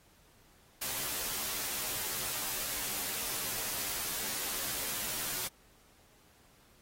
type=noise with comb filter; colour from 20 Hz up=white; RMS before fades=-36 dBFS; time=0.81-5.48 s; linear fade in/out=10 ms; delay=12 ms; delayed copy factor=-0.8; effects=pink hiss -64 dBFS RMS until 6.81 s + AAC 48 kbps